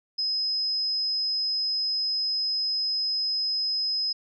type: tone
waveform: sine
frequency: 5080 Hz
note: D#8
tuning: 35 cents sharp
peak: -24 dBFS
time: 0.18-4.13 s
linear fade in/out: 10 ms
effects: none